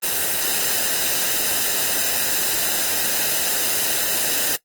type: noise with comb filter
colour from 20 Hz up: white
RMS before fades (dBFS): -21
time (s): 0.02-4.57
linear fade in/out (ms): 20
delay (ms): 0.89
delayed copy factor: -0.55
effects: noise-tail reverb RT60 0.1 s tail -17 dB re dry + Opus 24 kbps